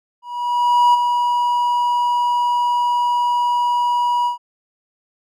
triangle tone with ADSR envelope, 968 Hz, B5, 35 cents flat, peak -7 dBFS, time 0.22-4.38 s, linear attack 720 ms, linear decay 15 ms, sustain -6 dB, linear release 120 ms, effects none

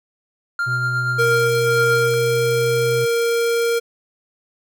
triangle tone with tremolo, 1396.9 Hz, F6, in tune, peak -16 dBFS, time 0.59-2.14 s, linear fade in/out 2 ms, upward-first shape sine, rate 8.4 Hz, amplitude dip 35%
triangle tone with pitch glide, 124.4 to 126.43 Hz, B2 to B2, +13 to +41 cents, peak -21 dBFS, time 0.66-3.06 s, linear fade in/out 20 ms, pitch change +28 cents, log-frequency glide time 1.26-2.78 s
square tone, 466.2 Hz, A#4, in tune, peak -17 dBFS, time 1.18-3.8 s, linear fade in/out 20 ms
effects none

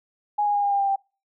sine tone with pitch steps, 830.6 / 823 / 815.4 / 807.9 / 800.5 / 793.1 / 785.8 Hz, G#5 / G#5 / G#5 / G#5 / G5 / G5 / G5, 0 / -16 / -32 / -48 / +36 / +20 / +4 cents, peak -19 dBFS, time 0.38-0.961 s, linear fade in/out 10 ms, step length 83 ms, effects noise-tail reverb RT60 0.3 s tail -24 dB re dry

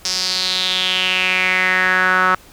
sawtooth tone with band-pass filter sweep, 185 Hz, F#3, in tune, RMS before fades -17 dBFS, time 0.05-2.35 s, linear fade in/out 0 ms, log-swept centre 5400 to 1300 Hz, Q 4.8, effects pink hiss -45 dBFS RMS until 2.52 s

